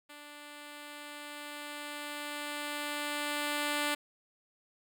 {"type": "tone with level ramp", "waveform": "5% pulse", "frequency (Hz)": 293.7, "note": "D4", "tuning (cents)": 0, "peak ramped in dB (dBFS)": [-37, -18], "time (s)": [0.09, 3.95], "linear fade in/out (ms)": 10, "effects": []}